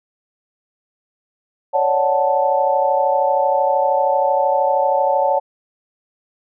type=chord; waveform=sine; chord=D major seventh; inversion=third; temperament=equal; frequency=554.4 / 587.3 / 740 / 880 Hz; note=C#5 / D5 / F#5 / A5; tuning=0 / 0 / 0 / 0 cents; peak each=-18 / -22 / -20 / -18 dBFS; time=1.73-5.4 s; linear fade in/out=20 ms; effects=none